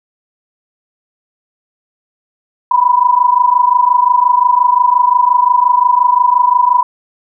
sine tone pair together, 974.3 / 1000 Hz, B5 / B5, -24 / +21 cents, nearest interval unison, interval 45 cents, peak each -10 dBFS, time 2.71-6.83 s, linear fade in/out 5 ms, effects none

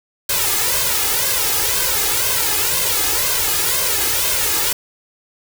white noise with flanger, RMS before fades -18 dBFS, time 0.29-4.73 s, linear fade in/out 5 ms, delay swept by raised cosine 1.9 to 2.41 ms, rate 2 Hz, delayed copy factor +0.9, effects none

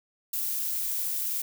violet noise, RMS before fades -30 dBFS, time 0.33-1.42 s, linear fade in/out 5 ms, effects none

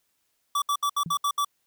square tone bursts, 1154 Hz, D6, 31 cents flat, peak -23 dBFS, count 7, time 0.55-1.448 s, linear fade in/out 5 ms, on 70 ms, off 68 ms
sine tone with exponential decay, 164.9 Hz, E3, 1 cent sharp, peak -28 dBFS, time 1.06-1.18 s, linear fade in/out 2 ms, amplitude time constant 25 ms
effects white hiss -73 dBFS RMS until 1.66 s

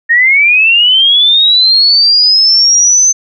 sine linear sweep, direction up, 1827 to 6230 Hz, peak -4 dBFS, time 0.09-3.13 s, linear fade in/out 20 ms, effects none

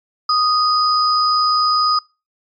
sine tone pair together, 1244.5 / 4981 Hz, D#6 / D#8, 0 / +1 cents, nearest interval 2 octaves, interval 2401 cents, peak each -14 / -17 dBFS, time 0.29-1.99 s, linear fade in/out 5 ms, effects noise-tail reverb RT60 0.3 s tail -26 dB re dry + MP3 96 kbps

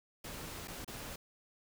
pink noise with dropouts, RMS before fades -45 dBFS, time 0.24-1.16 s, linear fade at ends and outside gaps 5 ms, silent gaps 0.675-0.68 / 0.847-0.877 s, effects none

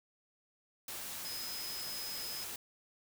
sine tone in noise, 5080 Hz, D#8, 35 cents sharp, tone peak -42 dBFS, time 1.25-2.44 s, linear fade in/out 2 ms, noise white, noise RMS -43 dBFS, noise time 0.88-2.56 s, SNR -2 dB, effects none

